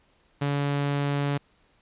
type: tone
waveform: sawtooth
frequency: 142.6 Hz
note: C#3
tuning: 49 cents sharp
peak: -20 dBFS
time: 0.41-1.38 s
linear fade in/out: 10 ms
effects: pink hiss -64 dBFS RMS until 1.81 s + resampled to 8000 Hz